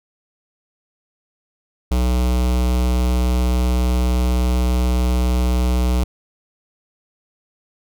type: tone with notch filter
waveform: square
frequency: 61.74 Hz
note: B1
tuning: in tune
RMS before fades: -17 dBFS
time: 1.91-6.04 s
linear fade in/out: 5 ms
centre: 1700 Hz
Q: 1.9
effects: none